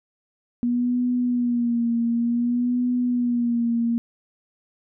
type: tone with vibrato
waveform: sine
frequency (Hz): 240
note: B3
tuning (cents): -49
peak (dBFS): -19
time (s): 0.63-3.98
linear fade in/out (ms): 0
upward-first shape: sine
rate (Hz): 0.55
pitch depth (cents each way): 50
effects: none